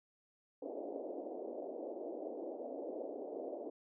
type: band-pass noise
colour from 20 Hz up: white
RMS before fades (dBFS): -44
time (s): 0.62-3.7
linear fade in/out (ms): 5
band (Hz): 270 to 660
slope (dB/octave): 48
effects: none